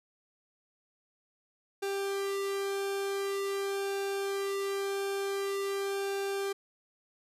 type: tone with flanger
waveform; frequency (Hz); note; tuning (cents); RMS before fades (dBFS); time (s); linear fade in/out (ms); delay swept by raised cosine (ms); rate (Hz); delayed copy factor
sawtooth; 394.9; G4; +13; -33; 1.82-6.53; 10; 0.97 to 1.51; 0.46; -0.9
effects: resampled to 32000 Hz